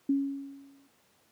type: tone with exponential decay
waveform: sine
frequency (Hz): 276.9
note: C#4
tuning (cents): -2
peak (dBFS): -21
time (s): 0.09-0.88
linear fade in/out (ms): 5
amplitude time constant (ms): 170
effects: pink hiss -66 dBFS RMS until 1.31 s + high-pass 150 Hz 12 dB/octave